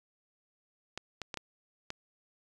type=clicks; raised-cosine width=0.2 ms; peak=-20 dBFS; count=5; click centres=0.976 / 1.217 / 1.342 / 1.373 / 1.904 s; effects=resampled to 24000 Hz